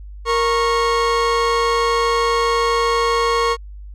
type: tone pair together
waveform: 40% pulse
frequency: 466.2 / 1098.6 Hz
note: A#4 / C#6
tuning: 0 / -16 cents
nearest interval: octave + minor third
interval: 1484 cents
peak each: -17 / -17 dBFS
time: 0.25-3.57 s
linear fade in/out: 50 ms
effects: added 50 Hz sine -32 dBFS peak until 3.94 s + low-pass 6000 Hz 12 dB/octave